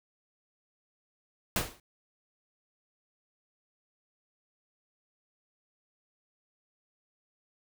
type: noise with exponential decay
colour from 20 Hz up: pink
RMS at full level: -25 dBFS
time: 1.56-1.8 s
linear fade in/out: 2 ms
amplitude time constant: 52 ms
effects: none